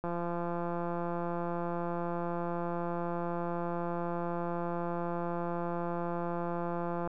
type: click train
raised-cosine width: 1 ms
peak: -22 dBFS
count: 1211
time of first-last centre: 0.04-7.075 s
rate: 172 Hz
effects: none